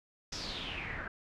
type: noise with low-pass filter sweep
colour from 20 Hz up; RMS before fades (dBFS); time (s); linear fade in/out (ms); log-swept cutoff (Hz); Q
pink; -40; 0.32-1.08; 5; 5700 to 1500; 5.6
effects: none